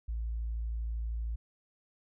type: tone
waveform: sine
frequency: 56.4 Hz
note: A1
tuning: 44 cents sharp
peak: -31 dBFS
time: 0.08-1.36 s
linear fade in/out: 10 ms
effects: tanh soft clip ceiling -28 dBFS